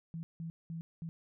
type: tone bursts at uneven times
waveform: sine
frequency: 164.81 Hz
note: E3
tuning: in tune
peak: -38 dBFS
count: 4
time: 0.14-0.23 / 0.4-0.5 / 0.7-0.81 / 1.02-1.09 s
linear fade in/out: 0 ms
effects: none